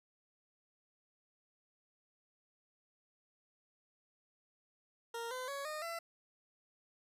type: tone with pitch steps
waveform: 20% pulse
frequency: 464.4 / 509.4 / 558.7 / 612.8 / 672.1 Hz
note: A#4 / C5 / C#5 / D#5 / E5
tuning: -7 / -46 / +13 / -27 / +33 cents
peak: -35 dBFS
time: 5.14-5.99 s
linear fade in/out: 5 ms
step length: 170 ms
effects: resampled to 32000 Hz + 12-bit